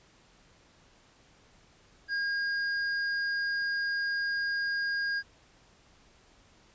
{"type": "tone with hard clipping", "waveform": "sine", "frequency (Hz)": 1624, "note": "G#6", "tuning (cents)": -39, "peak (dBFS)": -30, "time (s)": [2.08, 5.23], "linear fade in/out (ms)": 50, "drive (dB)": 11, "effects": ["pink hiss -61 dBFS RMS until 6.74 s", "resampled to 16000 Hz"]}